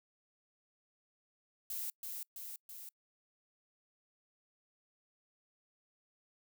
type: noise with echo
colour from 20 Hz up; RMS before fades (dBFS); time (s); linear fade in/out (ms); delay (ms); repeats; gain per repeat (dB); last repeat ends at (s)
violet; -40; 1.7-1.9; 2; 330; 3; -3; 2.89
effects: noise-tail reverb RT60 0.1 s tail -26 dB re dry